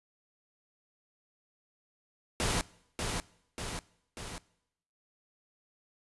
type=noise with echo; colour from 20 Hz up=pink; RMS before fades=-30 dBFS; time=2.4-2.61 s; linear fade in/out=0 ms; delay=590 ms; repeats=3; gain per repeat=-4 dB; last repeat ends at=4.38 s; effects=noise-tail reverb RT60 0.8 s tail -22 dB re dry + resampled to 24000 Hz